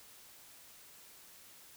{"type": "silence", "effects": ["white hiss -57 dBFS RMS until 1.76 s"]}